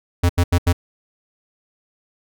square tone bursts, 87.31 Hz, F2, in tune, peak -13 dBFS, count 4, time 0.23-0.729 s, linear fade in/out 10 ms, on 64 ms, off 81 ms, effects none

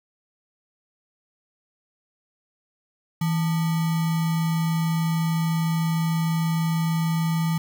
sine tone with sample-and-hold, 163.2 Hz, E3, 17 cents flat, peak -20 dBFS, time 3.21-7.58 s, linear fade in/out 5 ms, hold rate 1050 Hz, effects none

